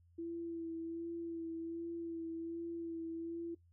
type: tone with vibrato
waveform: sine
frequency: 333 Hz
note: E4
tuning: 18 cents sharp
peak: -39 dBFS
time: 0.18-3.55 s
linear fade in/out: 10 ms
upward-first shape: sine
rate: 1.3 Hz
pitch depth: 23 cents each way
effects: noise-tail reverb RT60 0.1 s tail -18 dB re dry + added 86 Hz sine -64 dBFS peak until 3.72 s